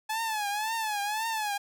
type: tone with vibrato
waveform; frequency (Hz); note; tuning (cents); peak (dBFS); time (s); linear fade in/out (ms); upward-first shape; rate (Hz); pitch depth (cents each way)
sawtooth; 858; A5; -44; -25; 0.09-1.58; 10; triangle; 1.9; 120
effects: none